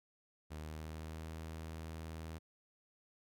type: tone with pitch glide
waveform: sawtooth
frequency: 77.2 to 80.2 Hz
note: D#2 to E2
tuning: -13 to -47 cents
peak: -40 dBFS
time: 0.5-2.39 s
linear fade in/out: 20 ms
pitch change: +66 cents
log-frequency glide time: 0.6-1.29 s
effects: none